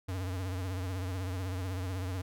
square tone with vibrato, 92.5 Hz, F#2, in tune, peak -34 dBFS, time 0.08-2.22 s, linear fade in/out 10 ms, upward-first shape triangle, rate 16 Hz, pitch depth 100 cents each way, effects none

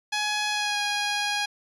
10% pulse tone with pitch glide, 840 to 823.2 Hz, G#5 to G#5, +19 to -16 cents, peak -16 dBFS, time 0.12-1.46 s, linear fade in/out 10 ms, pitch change -35 cents, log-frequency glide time 0.5-0.8 s, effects resampled to 24000 Hz

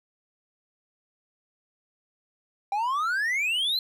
triangle exponential sweep, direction up, 781 to 4186 Hz, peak -22 dBFS, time 2.72-3.79 s, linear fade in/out 2 ms, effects none

